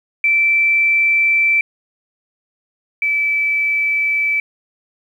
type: tone pair in turn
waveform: sine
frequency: 2332 / 2311 Hz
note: D7 / D7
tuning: -13 / -28 cents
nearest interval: unison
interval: 15 cents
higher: first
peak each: -11 / -14 dBFS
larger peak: first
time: 0.24-1.61 / 3.02-4.4 s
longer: second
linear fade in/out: 2 ms
effects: 8-bit